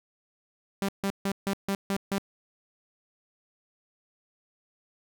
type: tone bursts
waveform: sawtooth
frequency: 196.9 Hz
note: G3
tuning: 8 cents sharp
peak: -22 dBFS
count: 7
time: 0.82-2.182 s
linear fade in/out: 0 ms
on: 66 ms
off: 150 ms
effects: none